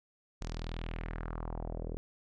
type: tone with low-pass filter sweep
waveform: sawtooth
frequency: 40.74 Hz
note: E1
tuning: 20 cents flat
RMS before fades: -39 dBFS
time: 0.41-1.97 s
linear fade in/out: 0 ms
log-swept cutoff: 6500 to 420 Hz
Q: 2.4
effects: none